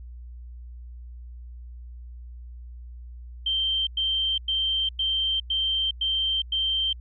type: tone bursts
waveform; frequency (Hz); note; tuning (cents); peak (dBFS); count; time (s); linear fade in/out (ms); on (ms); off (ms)
sine; 3136; G7; 0; -22; 7; 3.46-6.93; 5; 410; 100
effects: added 60 Hz sine -38 dBFS peak until 7 s